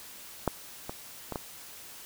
clicks, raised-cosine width 1 ms, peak -11 / -21 / -20 / -18 dBFS, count 4, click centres 0.477 / 0.895 / 1.323 / 1.358 s, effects white hiss -47 dBFS RMS until 2.05 s

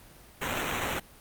white noise with sample-and-hold, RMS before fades -31 dBFS, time 0.41-1 s, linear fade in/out 10 ms, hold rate 4900 Hz, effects pink hiss -53 dBFS RMS until 1.2 s + Opus 32 kbps

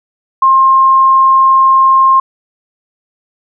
sine tone, 1063 Hz, C6, 27 cents sharp, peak -4 dBFS, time 0.42-2.2 s, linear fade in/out 5 ms, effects none

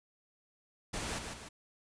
pink noise with echo, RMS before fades -38 dBFS, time 0.93-1.19 s, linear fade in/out 10 ms, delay 150 ms, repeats 2, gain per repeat -5 dB, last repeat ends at 1.49 s, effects resampled to 22050 Hz

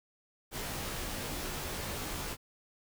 pink noise with comb filter, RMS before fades -38 dBFS, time 0.51-2.37 s, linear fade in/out 50 ms, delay 18 ms, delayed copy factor -0.7, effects none

